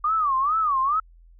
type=tone with vibrato; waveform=sine; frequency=1174.7 Hz; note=D6; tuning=in tune; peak=-19 dBFS; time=0.04-1 s; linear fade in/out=5 ms; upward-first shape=sine; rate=2.3 Hz; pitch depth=200 cents each way; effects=added 42 Hz sine -48 dBFS peak until 1.39 s